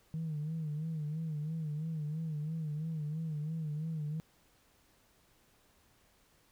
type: tone with vibrato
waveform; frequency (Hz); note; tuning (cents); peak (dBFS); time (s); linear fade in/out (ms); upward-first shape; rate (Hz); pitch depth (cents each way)
sine; 155.56; D#3; 0; -33; 0.14-4.2; 0; sine; 3; 84
effects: tanh soft clip ceiling -31 dBFS + pink hiss -68 dBFS RMS until 6.51 s